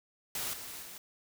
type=noise with level steps; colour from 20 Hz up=white; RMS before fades=-36 / -44 / -47 dBFS; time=0.35-0.98 s; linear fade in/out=2 ms; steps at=0.53 / 0.82 s; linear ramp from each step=5 ms; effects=none